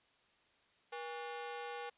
sawtooth ring-modulated tone, 647 Hz, E5, 32 cents flat, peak -35 dBFS, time 0.92-1.9 s, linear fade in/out 10 ms, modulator 168 Hz, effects white hiss -71 dBFS RMS until 1.97 s + resampled to 8000 Hz

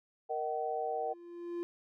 sine chord, D# minor, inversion second, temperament equal with one note detuned, 466.2 / 622.3 / 759.5 Hz, A#4 / D#5 / F#5, 0 / 0 / +45 cents, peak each -37 / -39 / -35 dBFS, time 0.29-1.14 s, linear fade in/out 20 ms
triangle tone with exponential growth, 345.5 Hz, F4, 19 cents flat, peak -31 dBFS, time 0.57-1.63 s, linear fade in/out 0 ms, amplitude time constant 230 ms
effects none

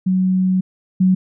sine tone pair in turn, 186.1 / 186.1 Hz, F#3 / F#3, +10 / +10 cents, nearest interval unison, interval 0 cents, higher neither, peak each -13 / -10 dBFS, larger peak second, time 0.06-0.61 / 1-1.15 s, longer first, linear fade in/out 10 ms, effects none

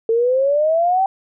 sine exponential sweep, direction up, 445.8 to 784 Hz, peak -13 dBFS, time 0.09-1.06 s, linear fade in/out 2 ms, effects none

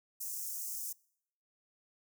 white high-pass noise, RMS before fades -40 dBFS, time 0.2-0.93 s, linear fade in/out 10 ms, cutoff 5700 Hz, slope 48 dB/octave, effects noise-tail reverb RT60 0.7 s tail -25 dB re dry

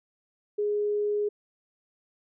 sine tone, 415.3 Hz, G#4, in tune, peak -24 dBFS, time 0.58-1.29 s, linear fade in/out 10 ms, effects none

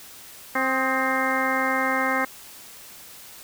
harmonic tone with a mistuned harmonic, 263.3 Hz, C4, 11 cents sharp, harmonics 1 / 2 / 3 / 4 / 5 / 6 / 7 / 8, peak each -29 / -29 / -29 / -29 / -29 / -29 / -29 / -29 dBFS, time 0.55-2.25 s, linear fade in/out 5 ms, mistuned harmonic 5, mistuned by -61 cents, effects white hiss -44 dBFS RMS until 3.43 s

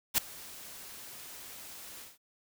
white noise with ADSR envelope, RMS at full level -23 dBFS, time 0.14-2.18 s, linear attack 40 ms, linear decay 3 ms, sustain -24 dB, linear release 170 ms, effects none

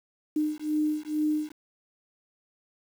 sine beating tone pair, 303.3 / 305.5 Hz, D#4 / D#4, -44 / -32 cents, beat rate 2.2 Hz, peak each -28 dBFS, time 0.36-1.52 s, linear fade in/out 5 ms, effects 8-bit

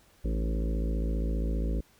harmonic tone with a mistuned harmonic, 55 Hz, A1, in tune, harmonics 1 / 3 / 4 / 5 / 6 / 7 / 8 / 9 / 10, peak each -27 / -37 / -39 / -41 / -43 / -44 / -45 / -46 / -47 dBFS, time 0.24-1.81 s, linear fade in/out 10 ms, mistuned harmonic 6, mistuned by -54 cents, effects pink hiss -62 dBFS RMS until 1.99 s

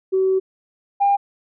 sine tone pair in turn, 379.5 / 802.1 Hz, F#4 / G5, +44 / +40 cents, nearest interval octave + minor second, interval 1296 cents, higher second, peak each -14 / -12 dBFS, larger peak second, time 0.12-0.4 / 1-1.17 s, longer first, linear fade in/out 20 ms, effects tanh soft clip ceiling -9 dBFS

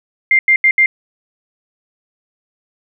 sine tone bursts at uneven times, 2102 Hz, C7, 7 cents sharp, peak -7 dBFS, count 4, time 0.31-0.39 / 0.48-0.56 / 0.64-0.71 / 0.78-0.86 s, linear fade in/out 2 ms, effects none

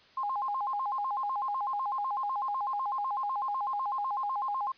sine tone with vibrato, 932 Hz, A#5, 1 cent flat, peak -29 dBFS, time 0.17-4.72 s, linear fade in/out 5 ms, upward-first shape square, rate 8 Hz, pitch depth 220 cents each way, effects white hiss -59 dBFS RMS until 4.77 s + resampled to 11025 Hz

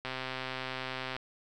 click train, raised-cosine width 0.3 ms, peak -20 dBFS, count 146, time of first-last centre 0.05-1.165 s, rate 130 Hz, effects none

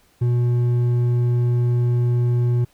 sine tone with hard clipping, 121.1 Hz, B2, 34 cents flat, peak -17 dBFS, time 0.21-2.65 s, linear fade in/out 10 ms, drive 5 dB, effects pink hiss -58 dBFS RMS until 2.73 s

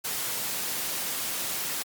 white high-pass noise, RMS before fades -31 dBFS, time 0.04-1.83 s, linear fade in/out 10 ms, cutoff 110 Hz, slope 12 dB/octave, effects Opus 48 kbps

